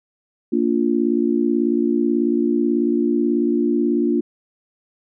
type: chord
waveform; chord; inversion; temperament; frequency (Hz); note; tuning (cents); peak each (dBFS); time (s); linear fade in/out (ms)
sine; Bb major; none; just; 233.1 / 291.4 / 349.6; Bb3 / D4 / F4; 0 / -13 / +2; -20; 0.52-4.21; 10
effects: none